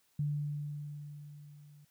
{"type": "tone with level ramp", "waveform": "sine", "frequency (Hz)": 146.83, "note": "D3", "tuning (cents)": 0, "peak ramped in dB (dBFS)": [-29, -55], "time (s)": [0.19, 1.85], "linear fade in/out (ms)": 5, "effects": ["white hiss -72 dBFS RMS until 1.9 s"]}